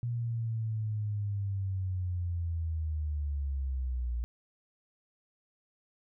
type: linear sweep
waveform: sine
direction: down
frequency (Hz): 120.3 to 58.2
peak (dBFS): -30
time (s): 0.03-4.24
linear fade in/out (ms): 0
effects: none